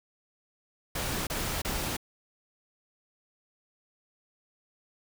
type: noise bursts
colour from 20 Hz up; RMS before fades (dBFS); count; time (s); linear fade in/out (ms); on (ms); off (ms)
pink; -32; 3; 0.95-1.968; 5; 320; 29
effects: none